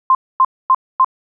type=tone bursts; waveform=sine; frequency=1046.5 Hz; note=C6; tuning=in tune; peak=-7 dBFS; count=4; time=0.1-1.046 s; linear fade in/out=2 ms; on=49 ms; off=250 ms; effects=none